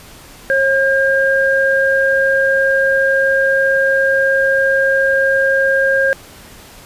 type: tone pair together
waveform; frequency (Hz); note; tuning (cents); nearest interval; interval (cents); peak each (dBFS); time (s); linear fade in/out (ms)
sine; 541 / 1609; C#5 / G6; -42 / +45; octave + perfect fifth; 1887; -14 / -13; 0.5-6.13; 0
effects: pink hiss -39 dBFS RMS until 6.85 s + resampled to 32000 Hz